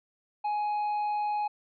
triangle tone, 836 Hz, G#5, 11 cents sharp, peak -25 dBFS, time 0.44-1.48 s, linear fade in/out 10 ms, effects resampled to 11025 Hz

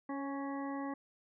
harmonic tone with a mistuned harmonic, 277.9 Hz, C#4, 4 cents sharp, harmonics 1 / 2 / 3 / 4 / 6 / 7, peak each -38 / -46 / -45 / -46 / -55 / -52 dBFS, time 0.09-0.94 s, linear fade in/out 5 ms, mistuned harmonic 2, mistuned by -22 cents, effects none

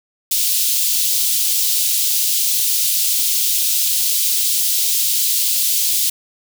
white high-pass noise, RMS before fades -17 dBFS, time 0.31-6.1 s, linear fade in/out 5 ms, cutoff 3200 Hz, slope 24 dB/octave, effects none

